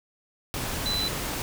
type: tone in noise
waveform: sine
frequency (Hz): 4000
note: B7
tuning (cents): +21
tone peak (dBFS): -26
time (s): 0.86-1.08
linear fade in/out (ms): 0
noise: pink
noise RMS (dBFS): -31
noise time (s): 0.54-1.42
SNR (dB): +2
effects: none